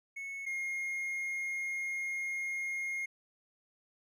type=tone pair in turn; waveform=triangle; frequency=2200 / 2140 Hz; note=C#7 / C7; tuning=-14 / +38 cents; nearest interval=unison; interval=48 cents; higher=first; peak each=-37 / -32 dBFS; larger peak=second; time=0.16-0.46 / 0.46-3.06 s; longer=second; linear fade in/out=10 ms; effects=none